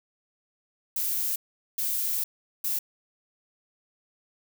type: noise bursts at uneven times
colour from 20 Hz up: violet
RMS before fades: -28 dBFS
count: 3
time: 0.96-1.36 / 1.78-2.24 / 2.64-2.79 s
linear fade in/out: 5 ms
effects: none